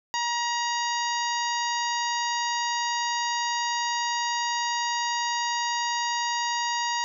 harmonic tone with a mistuned harmonic, 950 Hz, A#5, 33 cents sharp, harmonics 1 / 2 / 3 / 4 / 5 / 6 / 7, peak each -27 / -32 / -36 / -37 / -35 / -41 / -35 dBFS, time 0.14-7.04 s, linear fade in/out 0 ms, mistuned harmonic 4, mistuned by -17 cents, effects none

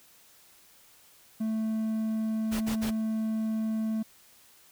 triangle tone, 220 Hz, A3, in tune, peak -25 dBFS, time 1.4-4.03 s, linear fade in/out 10 ms
pink noise bursts, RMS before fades -36 dBFS, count 3, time 2.51-2.91 s, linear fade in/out 20 ms, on 100 ms, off 50 ms
effects white hiss -58 dBFS RMS until 4.71 s

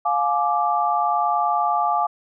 sine chord, D diminished, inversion first, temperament just, 704.8 / 845.8 / 1174.7 Hz, F5 / Ab5 / D6, +16 / +31 / 0 cents, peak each -22 dBFS, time 0.05-2.07 s, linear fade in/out 10 ms, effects none

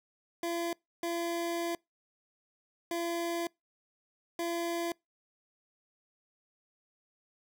25% pulse tone bursts at uneven times, 340 Hz, F4, 46 cents flat, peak -28 dBFS, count 4, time 0.43-0.73 / 1.03-1.75 / 2.91-3.47 / 4.39-4.92 s, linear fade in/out 2 ms, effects noise-tail reverb RT60 0.2 s tail -26 dB re dry

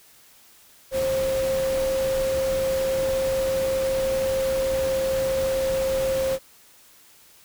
sine tone in noise, 531 Hz, C5, 25 cents sharp, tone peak -21 dBFS, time 0.91-6.39 s, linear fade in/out 50 ms, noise pink, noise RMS -33 dBFS, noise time 0.91-6.39 s, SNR +9 dB, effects white hiss -53 dBFS RMS until 7.44 s

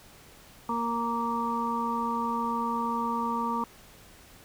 harmonic tone, 233.1 Hz, A#3, in tune, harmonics 1 / 2 / 4 / 5, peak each -32 / -38 / -30 / -32 dBFS, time 0.69-3.64 s, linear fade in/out 2 ms, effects pink hiss -53 dBFS RMS until 4.44 s

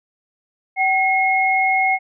sine tone pair together, 764 / 2161 Hz, G5 / C#7, -45 / -45 cents, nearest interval octave + tritone, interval 1800 cents, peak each -17 dBFS, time 0.76-1.99 s, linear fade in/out 50 ms, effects none

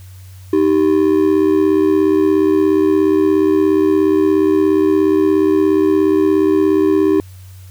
triangle ring-modulated tone, 350 Hz, F4, 4 cents sharp, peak -5 dBFS, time 0.53-7.2 s, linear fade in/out 0 ms, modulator 38.5 Hz, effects added 93 Hz sine -34 dBFS peak until 7.7 s + white hiss -48 dBFS RMS until 7.7 s

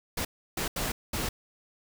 pink noise bursts at uneven times, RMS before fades -31 dBFS, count 4, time 0.17-0.25 / 0.57-0.68 / 0.76-0.92 / 1.13-1.29 s, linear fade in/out 5 ms, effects none

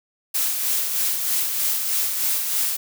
blue noise with tremolo, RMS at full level -21 dBFS, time 0.34-2.77 s, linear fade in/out 10 ms, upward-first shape sine, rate 3.2 Hz, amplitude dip 40%, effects none

